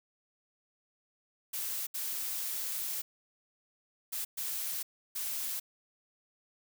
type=noise bursts at uneven times; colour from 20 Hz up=blue; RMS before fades=-36 dBFS; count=5; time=1.53-1.87 / 1.94-3.02 / 4.12-4.25 / 4.37-4.83 / 5.15-5.6 s; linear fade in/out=10 ms; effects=none